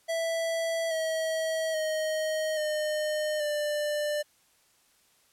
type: tone with pitch steps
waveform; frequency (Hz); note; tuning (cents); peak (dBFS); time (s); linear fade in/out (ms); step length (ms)
square; 659.3 / 642.4 / 625.9 / 609.8 / 594.2; E5 / E5 / D#5 / D#5 / D5; 0 / -45 / +10 / -35 / +20; -28; 0.08-4.23; 20; 830
effects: white hiss -65 dBFS RMS until 5.32 s + low-pass 12000 Hz 12 dB/octave